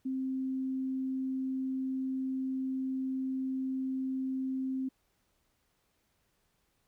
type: tone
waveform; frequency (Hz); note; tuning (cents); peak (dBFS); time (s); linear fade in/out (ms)
sine; 262.8; C4; +8; -31; 0.05-4.89; 10
effects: pink hiss -75 dBFS RMS until 6.87 s